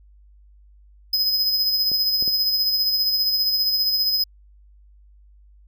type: tone with tremolo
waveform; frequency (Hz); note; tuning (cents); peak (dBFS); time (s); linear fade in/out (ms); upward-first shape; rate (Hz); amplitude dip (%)
square; 5050; D#8; +25; -17; 1.13-4.24; 5; sine; 15; 40
type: clicks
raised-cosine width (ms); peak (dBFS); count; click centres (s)
2; -23; 3; 1.917 / 2.225 / 2.278
effects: added 50 Hz sine -48 dBFS peak until 5.67 s